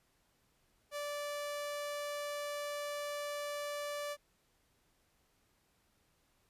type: tone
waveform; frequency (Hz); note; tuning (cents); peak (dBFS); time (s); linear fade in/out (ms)
sawtooth; 583; D5; -13; -34; 0.91-4.17; 50
effects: pink hiss -74 dBFS RMS until 6.49 s + resampled to 32000 Hz